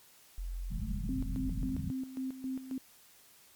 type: tone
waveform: sine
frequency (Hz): 43.86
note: F1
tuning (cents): +8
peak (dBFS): -35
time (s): 0.38-1.69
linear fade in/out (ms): 0
type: low-pass noise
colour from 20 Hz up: white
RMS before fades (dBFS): -38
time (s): 0.7-1.92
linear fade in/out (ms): 20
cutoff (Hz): 220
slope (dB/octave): 96
type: tone with tremolo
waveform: sine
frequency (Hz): 261.6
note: C4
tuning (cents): 0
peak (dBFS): -33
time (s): 1.09-2.78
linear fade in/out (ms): 2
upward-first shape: square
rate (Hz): 3.7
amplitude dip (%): 70
effects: white hiss -60 dBFS RMS until 3.55 s + MP3 96 kbps